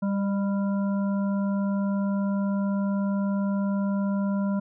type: harmonic tone with a mistuned harmonic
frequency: 198.1 Hz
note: G3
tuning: 18 cents sharp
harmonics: 1 / 3 / 5 / 7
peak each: -23 / -35 / -39 / -43 dBFS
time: 0.02-4.6 s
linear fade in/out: 10 ms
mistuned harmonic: 3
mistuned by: +24 cents
effects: none